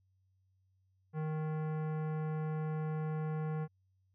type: tone with hard clipping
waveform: sine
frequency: 155.56 Hz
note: D#3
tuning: in tune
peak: -36 dBFS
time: 1.13-3.68 s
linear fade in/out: 50 ms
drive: 18 dB
effects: added 94 Hz sine -70 dBFS peak until 4.14 s + low-pass 2000 Hz 12 dB/octave